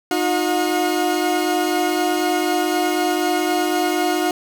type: tone cluster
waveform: 40% pulse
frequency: 309.7 / 359 / 722 Hz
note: D#4 / F4 / F#5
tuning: -8 / +48 / -43 cents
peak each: -21 dBFS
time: 0.11-4.31 s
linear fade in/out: 2 ms
effects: none